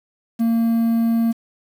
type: tone with quantisation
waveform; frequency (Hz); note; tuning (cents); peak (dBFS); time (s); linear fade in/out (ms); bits
triangle; 229.5; A#3; -27; -13; 0.39-1.33; 20; 7
effects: none